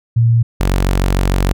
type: tone pair in turn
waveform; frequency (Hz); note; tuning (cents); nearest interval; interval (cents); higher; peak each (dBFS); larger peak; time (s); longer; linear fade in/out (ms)
sine / sawtooth; 115.9 / 46.57; A#2 / F#1; -10 / +12; octave + major third; 1578; first; -8; neither; 0.16-0.43 / 0.6-1.53; second; 10
effects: none